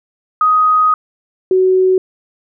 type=tone pair in turn; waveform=sine; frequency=1252 / 373.5 Hz; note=D#6 / F#4; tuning=+10 / +16 cents; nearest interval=octave + major sixth; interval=2094 cents; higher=first; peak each=-8 dBFS; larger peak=neither; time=0.41-0.94 / 1.51-1.98 s; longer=first; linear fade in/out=2 ms; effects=none